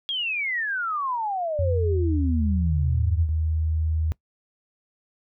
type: exponential sweep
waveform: sine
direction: down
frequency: 3322 to 80.4 Hz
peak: -24 dBFS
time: 0.09-3.29 s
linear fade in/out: 0 ms
type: tone with pitch glide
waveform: sine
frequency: 87.9 to 79.22 Hz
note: F2 to D#2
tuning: +12 to +32 cents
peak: -21 dBFS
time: 1.59-4.12 s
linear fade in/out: 0 ms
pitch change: -180 cents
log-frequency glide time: 1.75-2.22 s
effects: noise-tail reverb RT60 0.1 s tail -22 dB re dry